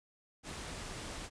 pink low-pass noise, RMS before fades -44 dBFS, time 0.43-1.3 s, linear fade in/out 50 ms, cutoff 9700 Hz, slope 48 dB/octave, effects none

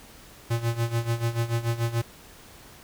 square tone with tremolo, 116.54 Hz, A#2, in tune, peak -22 dBFS, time 0.5-2.02 s, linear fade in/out 10 ms, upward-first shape sine, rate 6.9 Hz, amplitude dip 80%, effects pink hiss -49 dBFS RMS until 2.83 s

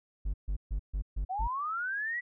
triangle tone bursts, 49 Hz, G1, in tune, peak -27 dBFS, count 6, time 0.25-1.478 s, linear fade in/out 10 ms, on 88 ms, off 140 ms
sine linear sweep, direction up, 715 to 1975.5 Hz, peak -31 dBFS, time 1.29-2.21 s, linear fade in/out 20 ms
effects none

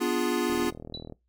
square chord, B diminished seventh, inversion none, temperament equal, 246.9 / 293.7 / 349.2 / 415.3 Hz, B3 / D4 / F4 / Ab4, 0 / 0 / 0 / 0 cents, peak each -31 / -32 / -29 / -33 dBFS, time 0-0.71 s, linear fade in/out 20 ms
click train, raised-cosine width 2 ms, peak -27 dBFS, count 26, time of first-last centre 0.5-1.123 s, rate 40.1 Hz
sine tone with exponential decay, 3951 Hz, B7, in tune, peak -31 dBFS, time 0.94-1.09 s, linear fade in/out 2 ms, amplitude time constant 32 ms
effects noise-tail reverb RT60 0.2 s tail -21 dB re dry + added 60 Hz sine -70 dBFS peak until 1.28 s

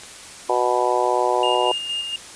click, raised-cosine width 0.3 ms, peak -24 dBFS, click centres 0.035 s
harmonic tone, 123.47 Hz, B2, in tune, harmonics 3 / 4 / 5 / 6 / 7 / 8, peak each -24 / -24 / -24 / -24 / -24 / -24 dBFS, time 0.49-1.72 s, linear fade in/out 5 ms
triangle tone with tremolo, 2825 Hz, F7, 19 cents sharp, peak -21 dBFS, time 1.43-2.16 s, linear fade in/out 2 ms, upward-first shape square, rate 4.3 Hz, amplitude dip 40%
effects white hiss -39 dBFS RMS until 2.35 s + resampled to 22050 Hz

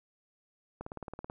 click train, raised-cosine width 1 ms, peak -26 dBFS, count 10, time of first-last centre 0.81-1.299 s, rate 18.4 Hz, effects none

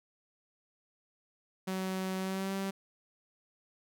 sawtooth tone with pitch glide, 188.3 to 194.27 Hz, F#3 to G3, +31 to -15 cents, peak -29 dBFS, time 1.67-2.71 s, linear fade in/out 10 ms, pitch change +54 cents, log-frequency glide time 2.18-2.53 s, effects none

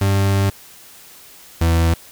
40% pulse tone pair in turn, 98.4 / 82.98 Hz, G2 / E2, +7 / +12 cents, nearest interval minor third, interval 295 cents, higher first, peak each -13 / -12 dBFS, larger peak second, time 0.01-0.5 / 1.61-1.94 s, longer first, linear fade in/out 5 ms, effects white hiss -43 dBFS RMS until 2.11 s

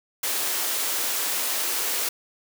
white high-pass noise, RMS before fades -26 dBFS, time 0.23-2.09 s, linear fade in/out 5 ms, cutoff 290 Hz, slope 24 dB/octave, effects none

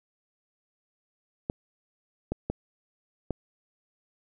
clicks, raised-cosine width 2 ms, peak -15 dBFS, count 4, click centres 1.499 / 2.32 / 2.5 / 3.307 s, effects none

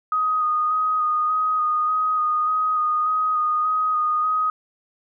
sine tone with vibrato, 1244.5 Hz, D#6, in tune, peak -18 dBFS, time 0.12-4.5 s, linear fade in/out 2 ms, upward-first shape square, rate 1.7 Hz, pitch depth 16 cents each way, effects none

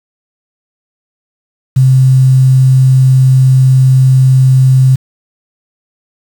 sine tone with quantisation, 130.81 Hz, C3, in tune, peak -3 dBFS, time 1.76-4.96 s, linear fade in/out 10 ms, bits 5, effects none

